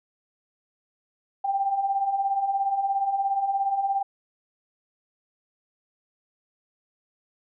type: beating tone pair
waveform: sine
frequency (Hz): 773 / 790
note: G5 / G5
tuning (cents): -24 / +13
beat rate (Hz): 17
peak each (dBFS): -30 / -23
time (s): 1.44-4.03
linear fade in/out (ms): 10
effects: none